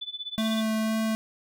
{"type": "tone with tremolo", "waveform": "sine", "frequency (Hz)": 3489, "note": "A7", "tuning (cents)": -15, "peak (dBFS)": -30, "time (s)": [0.01, 0.63], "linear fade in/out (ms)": 10, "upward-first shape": "sine", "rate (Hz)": 16, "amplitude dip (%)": 90}
{"type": "tone with vibrato", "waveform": "square", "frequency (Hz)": 220, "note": "A3", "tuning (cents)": 0, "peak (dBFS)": -25, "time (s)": [0.38, 1.15], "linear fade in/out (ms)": 0, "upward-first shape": "sine", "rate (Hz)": 2, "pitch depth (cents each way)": 8}
{"effects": []}